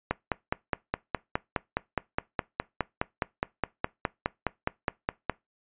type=click train; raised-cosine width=0.5 ms; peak=-10 dBFS; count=26; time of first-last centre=0.11-5.297 s; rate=4.82 Hz; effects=noise-tail reverb RT60 0.2 s tail -22 dB re dry + resampled to 8000 Hz